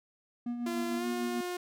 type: tone with tremolo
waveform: triangle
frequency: 240 Hz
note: B3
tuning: 49 cents flat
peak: -29 dBFS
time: 0.46-1.41 s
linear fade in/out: 5 ms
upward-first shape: sine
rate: 6.7 Hz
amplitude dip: 45%
type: tone with pitch glide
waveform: sawtooth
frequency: 342.6 to 357.1 Hz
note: F4 to F4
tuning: -33 to +39 cents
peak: -30 dBFS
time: 0.66-1.57 s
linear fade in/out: 5 ms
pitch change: +72 cents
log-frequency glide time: 0.96-1.05 s
effects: none